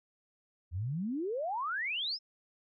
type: exponential sweep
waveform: sine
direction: up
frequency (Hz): 79.3 to 5430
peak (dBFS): -32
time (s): 0.71-2.19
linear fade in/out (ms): 50
effects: none